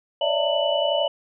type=tone cluster; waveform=sine; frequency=571 / 602 / 664 / 901 / 2965 Hz; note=D5 / D5 / E5 / A5 / F#7; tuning=-49 / +43 / +12 / +41 / +3 cents; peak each=-24 / -26 / -25 / -30 / -26 dBFS; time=0.21-1.08 s; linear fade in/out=5 ms; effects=none